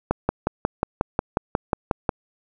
click train, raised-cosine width 1 ms, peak -5 dBFS, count 12, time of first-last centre 0.11-2.092 s, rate 5.55 Hz, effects none

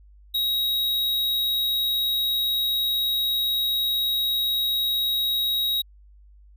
square tone, 3809 Hz, A#7, 37 cents sharp, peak -22 dBFS, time 0.34-5.82 s, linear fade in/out 10 ms, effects added 50 Hz sine -48 dBFS peak until 6.56 s

